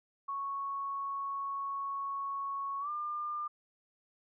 sine tone with pitch glide, 1107 to 1200.2 Hz, C#6 to D6, -3 to +37 cents, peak -34 dBFS, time 0.28-3.48 s, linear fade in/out 10 ms, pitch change +140 cents, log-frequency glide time 2.8-2.9 s, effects none

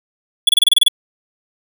square tone bursts, 3400 Hz, G#7, 40 cents sharp, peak -7 dBFS, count 9, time 0.47-0.883 s, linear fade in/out 5 ms, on 21 ms, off 28 ms, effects none

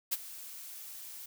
blue noise with ADSR envelope, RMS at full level -29 dBFS, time 0.11-1.26 s, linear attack 19 ms, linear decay 32 ms, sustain -17 dB, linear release 4 ms, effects none

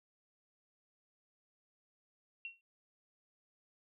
sine tone with exponential decay, 2732 Hz, F7, 39 cents flat, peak -38 dBFS, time 2.45-2.61 s, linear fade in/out 1 ms, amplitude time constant 34 ms, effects none

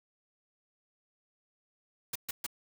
white noise bursts, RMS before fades -35 dBFS, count 3, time 2.13-2.465 s, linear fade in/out 5 ms, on 25 ms, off 130 ms, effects none

